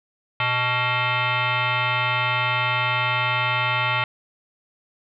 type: tone with frequency modulation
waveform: sine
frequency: 620 Hz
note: D#5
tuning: 6 cents flat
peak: -19 dBFS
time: 0.4-4.04 s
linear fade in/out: 2 ms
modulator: 500 Hz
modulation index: 5
effects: none